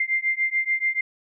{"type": "beating tone pair", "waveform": "sine", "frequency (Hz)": [2093, 2099.9], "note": ["C7", "C7"], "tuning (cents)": [0, 6], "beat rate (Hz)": 6.9, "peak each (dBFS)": -24, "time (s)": [0, 1.01], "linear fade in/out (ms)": 5, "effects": []}